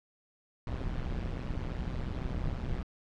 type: noise with amplitude modulation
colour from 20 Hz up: brown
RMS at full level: -31 dBFS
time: 0.67-2.83 s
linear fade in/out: 2 ms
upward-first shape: sine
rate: 126 Hz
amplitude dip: 85%
effects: low-pass 4000 Hz 12 dB/octave